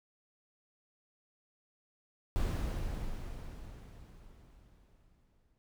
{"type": "noise with exponential decay", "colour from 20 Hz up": "brown", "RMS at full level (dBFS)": -31, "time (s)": [2.36, 5.58], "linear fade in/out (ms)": 0, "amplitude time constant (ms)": 700, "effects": []}